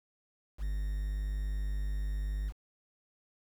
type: tone with quantisation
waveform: triangle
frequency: 50.4 Hz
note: G1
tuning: 49 cents sharp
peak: -29 dBFS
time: 0.58-2.53 s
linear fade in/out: 50 ms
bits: 9
effects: none